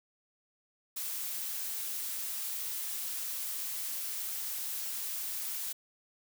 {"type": "noise", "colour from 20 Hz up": "blue", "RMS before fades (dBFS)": -37, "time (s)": [0.96, 5.73], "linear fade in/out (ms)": 10, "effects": []}